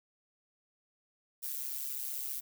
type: noise with amplitude modulation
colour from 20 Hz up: violet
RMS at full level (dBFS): -35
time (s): 1.42-2.41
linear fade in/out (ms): 20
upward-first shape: sine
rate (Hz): 135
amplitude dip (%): 75
effects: none